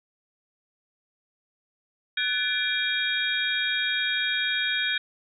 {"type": "tone cluster", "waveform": "sine", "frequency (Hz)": [1502, 1729, 2373, 3284, 3737], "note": ["F#6", "A6", "D7", "G#7", "A#7"], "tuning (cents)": [26, -31, 17, -20, 4], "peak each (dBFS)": -30, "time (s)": [2.17, 4.98], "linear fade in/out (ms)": 5, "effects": []}